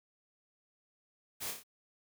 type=noise with echo; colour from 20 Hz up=white; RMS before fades=-40 dBFS; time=1.4-1.52 s; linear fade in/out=20 ms; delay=29 ms; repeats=4; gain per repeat=-4 dB; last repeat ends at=1.636 s; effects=none